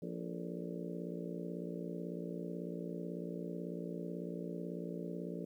harmonic tone with a mistuned harmonic, 58.1 Hz, A#1, 5 cents flat, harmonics 3 / 4 / 5 / 6 / 7 / 8 / 9 / 10, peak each -43 / -49 / -47 / -48 / -48 / -50 / -54 / -52 dBFS, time 0.02-5.45 s, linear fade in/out 5 ms, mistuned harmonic 7, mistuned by +91 cents, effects 12-bit

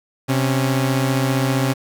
sawtooth tone pair together, 130.44 / 276 Hz, C3 / C#4, -5 / -7 cents, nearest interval octave + minor second, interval 1298 cents, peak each -14 / -18 dBFS, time 0.28-1.74 s, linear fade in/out 20 ms, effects 8-bit

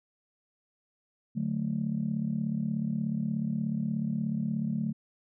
sine chord, D major, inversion none, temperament just, 146.83 / 183.54 / 220.2 Hz, D3 / F#3 / A3, 0 / -14 / +2 cents, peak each -33 / -33 / -30 dBFS, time 1.35-4.93 s, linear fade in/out 20 ms, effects tanh soft clip ceiling -19 dBFS

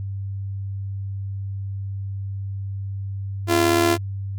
sawtooth tone with amplitude modulation, 342.5 Hz, F4, 34 cents flat, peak -9 dBFS, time 3.47-3.98 s, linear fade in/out 50 ms, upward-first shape sine, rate 77.1 Hz, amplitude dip 70%, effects added 98 Hz sine -26 dBFS peak until 4.38 s

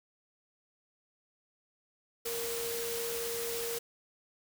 sine tone in noise, 466.2 Hz, A#4, in tune, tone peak -36 dBFS, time 2.25-3.79 s, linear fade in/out 10 ms, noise white, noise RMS -38 dBFS, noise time 2.25-3.79 s, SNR -1 dB, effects none

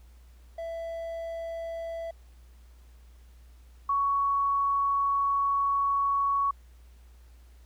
triangle / sine tone pair in turn, 664 / 1116.7 Hz, E5 / C#6, +12 / +12 cents, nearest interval major sixth, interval 900 cents, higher second, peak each -31 / -23 dBFS, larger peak second, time 0.58-2.11 / 3.89-6.51 s, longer second, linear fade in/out 5 ms, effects added 60 Hz sine -50 dBFS peak until 7.65 s + pink hiss -65 dBFS RMS until 7.65 s

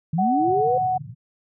sine linear sweep, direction up, 148 to 523.3 Hz, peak -20 dBFS, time 0.13-0.78 s, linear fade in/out 5 ms
sine tone with pitch glide, 748 to 742.4 Hz, F#5 to F#5, +19 to +6 cents, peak -19 dBFS, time 0.18-0.98 s, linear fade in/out 10 ms, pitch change -13 cents, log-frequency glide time 0.42-0.49 s
pink band-pass noise, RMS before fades -37 dBFS, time 0.38-1.15 s, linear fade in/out 50 ms, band 110 to 160 Hz, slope 48 dB/octave
effects none

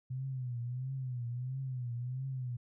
sine tone with vibrato, 126.3 Hz, B2, 39 cents sharp, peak -35 dBFS, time 0.1-2.57 s, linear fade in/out 10 ms, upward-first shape triangle, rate 1.5 Hz, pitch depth 120 cents each way, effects none

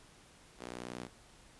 sawtooth tone with high-pass filter sweep, 60.6 Hz, B1, 32 cents flat, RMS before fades -45 dBFS, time 0.58-1.09 s, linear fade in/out 50 ms, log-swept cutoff 340 to 200 Hz, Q 0.98, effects pink hiss -60 dBFS RMS until 1.59 s + resampled to 24000 Hz

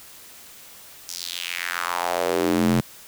square tone with high-pass filter sweep, 43.65 Hz, F1, in tune, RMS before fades -24 dBFS, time 1.08-2.81 s, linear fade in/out 10 ms, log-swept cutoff 6000 to 160 Hz, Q 2.8, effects white hiss -45 dBFS RMS until 3.07 s

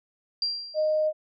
sine tone with exponential decay, 4744 Hz, D8, 17 cents sharp, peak -22 dBFS, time 0.42-1.07 s, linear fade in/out 2 ms, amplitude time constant 140 ms
sine tone, 618 Hz, D#5, 12 cents flat, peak -21 dBFS, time 0.74-1.13 s, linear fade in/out 50 ms
effects none

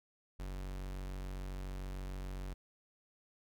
45% pulse tone, 47 Hz, F#1, 28 cents sharp, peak -40 dBFS, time 0.39-2.54 s, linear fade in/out 10 ms, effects none

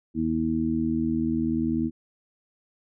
harmonic tone, 80.3 Hz, E2, 45 cents flat, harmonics 1 / 2 / 3 / 4, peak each -35 / -33 / -25 / -27 dBFS, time 0.14-1.91 s, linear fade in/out 50 ms, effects none

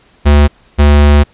square tone pair in turn, 72.9 / 72.9 Hz, D2 / D2, -12 / -12 cents, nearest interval unison, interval 0 cents, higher neither, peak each -4 dBFS, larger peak neither, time 0.25-0.48 / 0.78-1.24 s, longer second, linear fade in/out 20 ms, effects pink hiss -48 dBFS RMS until 1.33 s + resampled to 8000 Hz

